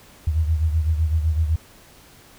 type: beating tone pair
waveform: sine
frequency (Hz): 78.2 / 86.1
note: D#2 / F2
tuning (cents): +9 / -24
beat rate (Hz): 7.9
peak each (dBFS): -18 / -25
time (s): 0.27-1.56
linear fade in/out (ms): 5
effects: pink hiss -49 dBFS RMS until 2.38 s